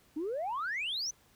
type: exponential sweep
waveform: sine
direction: up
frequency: 288.7 to 6260 Hz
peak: -31 dBFS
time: 0.16-1.11 s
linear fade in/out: 10 ms
effects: tanh soft clip ceiling -29 dBFS + pink hiss -65 dBFS RMS until 1.35 s